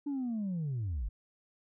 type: linear sweep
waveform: sine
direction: down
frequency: 293.7 to 43.57 Hz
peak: -30 dBFS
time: 0.06-1.09 s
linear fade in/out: 10 ms
effects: tanh soft clip ceiling -30 dBFS